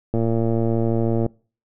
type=click train; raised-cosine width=2 ms; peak=-9 dBFS; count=129; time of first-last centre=0.14-1.263 s; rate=114 Hz; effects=noise-tail reverb RT60 0.4 s tail -25 dB re dry